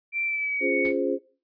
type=tone with pitch glide; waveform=sine; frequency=2349 to 2225 Hz; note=D7 to C#7; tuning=0 to +6 cents; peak=-25 dBFS; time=0.12-0.93 s; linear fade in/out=50 ms; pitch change=-94 cents; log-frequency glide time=0.24-0.74 s
type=chord; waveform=sine; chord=Db major seventh; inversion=none; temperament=equal; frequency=277.2 / 349.2 / 415.3 / 523.3 Hz; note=Db4 / F4 / Ab4 / C5; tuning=0 / 0 / 0 / 0 cents; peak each=-28 dBFS; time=0.6-1.19 s; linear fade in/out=50 ms
type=noise with exponential decay; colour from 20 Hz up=pink; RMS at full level=-38 dBFS; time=0.85-1.02 s; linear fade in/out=0 ms; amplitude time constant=36 ms
effects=noise-tail reverb RT60 0.4 s tail -20 dB re dry + resampled to 11025 Hz